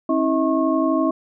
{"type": "tone cluster", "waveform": "sine", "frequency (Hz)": [269.5, 321.4, 642, 1088], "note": ["C#4", "E4", "E5", "C#6"], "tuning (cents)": [-49, -44, -46, -33], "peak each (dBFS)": [-21, -20, -23, -25], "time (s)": [0.09, 1.11], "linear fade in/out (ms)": 5, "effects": []}